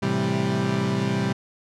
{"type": "chord", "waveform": "30% pulse", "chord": "A minor seventh", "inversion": "none", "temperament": "equal", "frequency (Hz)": [110, 130.81, 164.81, 196], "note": ["A2", "C3", "E3", "G3"], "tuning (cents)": [0, 0, 0, 0], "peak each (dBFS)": [-28, -24, -28, -22], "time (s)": [0.02, 1.33], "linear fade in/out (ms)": 10, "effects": ["low-pass 6000 Hz 12 dB/octave"]}